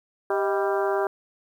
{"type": "harmonic tone with a mistuned harmonic", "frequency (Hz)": 196.8, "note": "G3", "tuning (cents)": 7, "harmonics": [2, 3, 4, 5, 6, 7, 8], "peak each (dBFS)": [-24, -28, -30, -32, -34, -35, -36], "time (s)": [0.3, 1.07], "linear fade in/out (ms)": 2, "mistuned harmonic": 3, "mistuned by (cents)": 100, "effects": ["9-bit"]}